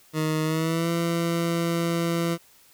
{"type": "tone with pitch glide", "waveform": "20% pulse", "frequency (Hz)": [156.4, 168.6], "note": ["D#3", "E3"], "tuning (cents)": [9, 39], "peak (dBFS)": -18, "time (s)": [0.13, 2.38], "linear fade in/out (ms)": 50, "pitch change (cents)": 130, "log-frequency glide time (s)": [0.44, 0.9], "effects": ["white hiss -56 dBFS RMS until 2.73 s"]}